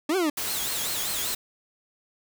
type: exponential two-way sweep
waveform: 40% pulse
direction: up then down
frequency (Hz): 283.7 to 395.1 to 283.7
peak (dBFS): -21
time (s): 0.09-0.3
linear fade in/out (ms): 5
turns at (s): 0.16
type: noise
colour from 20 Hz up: white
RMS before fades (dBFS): -30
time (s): 0.37-1.35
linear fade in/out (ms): 5
type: tone with vibrato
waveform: 20% pulse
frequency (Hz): 3729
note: A#7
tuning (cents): 0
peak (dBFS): -27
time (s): 0.47-1.35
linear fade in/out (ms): 5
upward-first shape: sine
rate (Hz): 5.1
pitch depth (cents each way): 230
effects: none